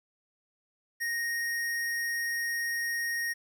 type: tone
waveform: square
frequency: 1864.7 Hz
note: A#6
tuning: in tune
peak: -30 dBFS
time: 1-3.34 s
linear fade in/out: 20 ms
effects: 11-bit